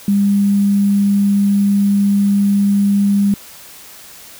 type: tone with sample-and-hold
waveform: sine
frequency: 200.8 Hz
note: G3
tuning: 42 cents sharp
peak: -10 dBFS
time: 0.08-3.34 s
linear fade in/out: 2 ms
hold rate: 11025 Hz
effects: white hiss -38 dBFS RMS until 4.39 s